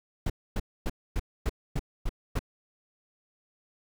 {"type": "noise bursts", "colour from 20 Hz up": "brown", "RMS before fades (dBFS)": -27, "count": 8, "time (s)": [0.26, 2.392], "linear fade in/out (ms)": 5, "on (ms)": 39, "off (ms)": 260, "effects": []}